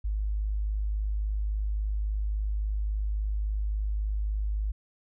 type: tone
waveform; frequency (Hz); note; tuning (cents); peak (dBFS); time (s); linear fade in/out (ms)
sine; 51.8; G#1; -4; -26; 0.04-4.72; 10
effects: none